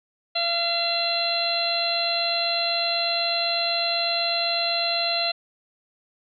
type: harmonic tone with a mistuned harmonic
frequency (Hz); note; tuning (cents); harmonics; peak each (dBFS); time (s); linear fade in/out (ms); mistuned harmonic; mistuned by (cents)
681; F5; -44; 1 / 2 / 3 / 4 / 5 / 6; -27 / -35 / -36 / -30 / -33 / -24; 0.35-5.32; 10; 2; +18
effects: none